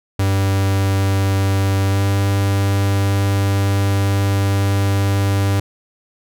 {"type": "tone with pitch glide", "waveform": "45% pulse", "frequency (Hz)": [97.6, 98.96], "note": ["G2", "G2"], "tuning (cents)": [-7, 17], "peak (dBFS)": -14, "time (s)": [0.19, 5.6], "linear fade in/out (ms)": 5, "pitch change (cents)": 24, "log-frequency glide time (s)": [1.89, 2.02], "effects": []}